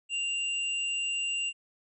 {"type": "tone pair together", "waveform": "sine", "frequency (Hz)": [2785, 7877], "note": ["F7", "B8"], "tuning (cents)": [-5, -6], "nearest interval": "octave + tritone", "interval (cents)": 1799, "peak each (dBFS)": [-29, -37], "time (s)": [0.09, 1.53], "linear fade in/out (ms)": 50, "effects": []}